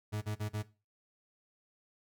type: tone bursts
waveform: 40% pulse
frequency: 105.9 Hz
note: G#2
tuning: 34 cents sharp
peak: -33 dBFS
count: 4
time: 0.12-0.63 s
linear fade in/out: 20 ms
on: 99 ms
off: 38 ms
effects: noise-tail reverb RT60 0.3 s tail -17 dB re dry